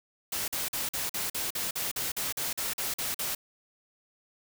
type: noise bursts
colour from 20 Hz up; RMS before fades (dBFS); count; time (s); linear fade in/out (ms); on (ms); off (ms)
white; -32; 15; 0.32-3.35; 5; 160; 45
effects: none